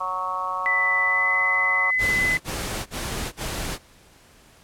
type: harmonic tone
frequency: 185 Hz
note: F#3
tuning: in tune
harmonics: 3 / 4 / 5 / 6 / 7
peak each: -38 / -34 / -32 / -26 / -35 dBFS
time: 0-1.91 s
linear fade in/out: 10 ms
type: tone with pitch glide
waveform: sine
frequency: 1993 to 2020 Hz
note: B6 to B6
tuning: +15 to +39 cents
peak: -19 dBFS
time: 0.66-2.37 s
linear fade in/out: 0 ms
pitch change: +24 cents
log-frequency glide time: 1.04-1.34 s
type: noise bursts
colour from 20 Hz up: pink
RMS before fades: -29 dBFS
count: 4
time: 1.98-3.786 s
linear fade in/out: 50 ms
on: 420 ms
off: 42 ms
effects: pink hiss -53 dBFS RMS until 4.63 s + low-pass 12000 Hz 12 dB/octave